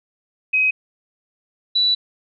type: tone pair in turn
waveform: sine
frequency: 2529 / 3951 Hz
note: D#7 / B7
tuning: +28 / 0 cents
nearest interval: minor sixth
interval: 772 cents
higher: second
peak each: -14 dBFS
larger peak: neither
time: 0.53-0.71 / 1.75-1.95 s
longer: second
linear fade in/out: 10 ms
effects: none